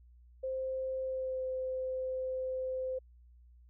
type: tone with pitch glide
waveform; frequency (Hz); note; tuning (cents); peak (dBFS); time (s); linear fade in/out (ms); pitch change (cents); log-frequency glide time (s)
sine; 523.3 to 517; C5 to C5; 0 to -21; -33; 0.43-2.99; 10; -21; 1.03-1.44
effects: added 60 Hz sine -56 dBFS peak until 3.69 s